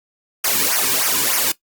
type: noise with flanger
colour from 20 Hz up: white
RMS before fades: -18 dBFS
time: 0.44-1.52 s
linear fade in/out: 5 ms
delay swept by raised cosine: 0.25 to 1.55 ms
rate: 3.3 Hz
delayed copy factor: -0.95
effects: noise-tail reverb RT60 0.1 s tail -18 dB re dry + Opus 48 kbps